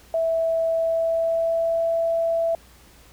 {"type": "tone with pitch glide", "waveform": "sine", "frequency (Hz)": [656, 664], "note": ["E5", "E5"], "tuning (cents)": [-9, 12], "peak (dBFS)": -19, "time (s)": [0.14, 2.55], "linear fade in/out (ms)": 2, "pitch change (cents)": 21, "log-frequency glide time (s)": [0.67, 1.83], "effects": ["added 60 Hz sine -53 dBFS peak until 3.12 s", "pink hiss -52 dBFS RMS until 3.12 s"]}